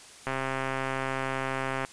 click train, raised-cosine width 0.5 ms, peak -15 dBFS, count 211, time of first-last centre 0.27-1.849 s, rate 133 Hz, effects white hiss -49 dBFS RMS until 1.92 s + resampled to 22050 Hz

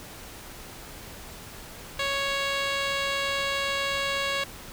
10% pulse tone with low-pass filter, 554.4 Hz, C#5, in tune, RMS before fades -28 dBFS, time 1.99-4.44 s, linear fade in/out 5 ms, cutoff 5200 Hz, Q 2, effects pink hiss -43 dBFS RMS until 4.72 s

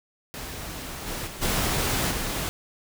pink noise with level steps, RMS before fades -36 / -32 / -38 / -25 / -29 dBFS, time 0.34-2.49 s, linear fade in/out 0 ms, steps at 1.06 / 1.26 / 1.41 / 2.1 s, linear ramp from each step 20 ms, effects none

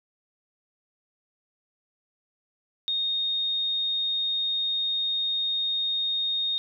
sine tone, 3700 Hz, A#7, 14 cents flat, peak -24 dBFS, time 2.88-6.58 s, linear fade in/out 0 ms, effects none

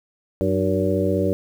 harmonic tone with a mistuned harmonic, 94.8 Hz, F#2, 43 cents sharp, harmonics 1 / 2 / 3 / 4 / 5 / 6, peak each -25 / -25 / -25 / -25 / -25 / -25 dBFS, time 0.41-1.33 s, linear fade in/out 0 ms, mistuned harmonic 3, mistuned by +92 cents, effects 8-bit

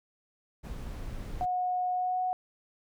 brown noise, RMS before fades -38 dBFS, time 0.63-1.46 s, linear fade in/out 20 ms
sine tone with pitch glide, 728 to 736.5 Hz, F#5 to F#5, -28 to -8 cents, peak -27 dBFS, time 1.41-2.33 s, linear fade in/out 0 ms, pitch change +20 cents, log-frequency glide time 1.93-2.2 s
effects none

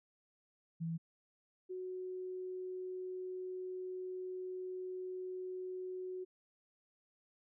sine tone pair in turn, 164.81 / 369.1 Hz, E3 / F#4, 0 / -4 cents, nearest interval octave + major second, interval 1396 cents, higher second, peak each -36 / -40 dBFS, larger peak first, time 0.8-0.98 / 1.69-6.25 s, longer second, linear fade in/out 20 ms, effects none

